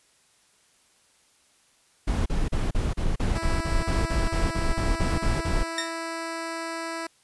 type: noise bursts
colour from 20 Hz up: brown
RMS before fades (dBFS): -24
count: 16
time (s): 2.07-5.635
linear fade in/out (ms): 10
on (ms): 190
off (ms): 35
type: tone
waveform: 10% pulse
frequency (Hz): 329.6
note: E4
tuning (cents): 0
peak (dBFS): -22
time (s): 3.35-7.07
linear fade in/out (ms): 5
type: tone with exponential decay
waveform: 15% pulse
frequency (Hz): 1839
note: A#6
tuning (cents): -24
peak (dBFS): -17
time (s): 5.78-5.99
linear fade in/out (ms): 1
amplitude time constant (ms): 44
effects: white hiss -62 dBFS RMS until 7.23 s + resampled to 24000 Hz